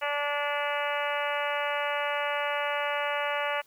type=harmonic tone; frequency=290 Hz; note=D4; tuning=22 cents flat; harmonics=2 / 3 / 4 / 5 / 6 / 7 / 8 / 9 / 10; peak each=-32 / -34 / -35 / -36 / -37 / -37 / -38 / -39 / -39 dBFS; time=0.01-3.62 s; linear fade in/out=20 ms; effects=white hiss -62 dBFS RMS until 3.66 s